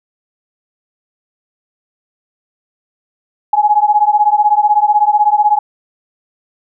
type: beating tone pair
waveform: sine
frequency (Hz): 830.6 / 846.6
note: G#5 / G#5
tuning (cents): 0 / +33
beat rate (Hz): 16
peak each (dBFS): -11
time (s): 3.53-5.59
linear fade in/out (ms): 5
effects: none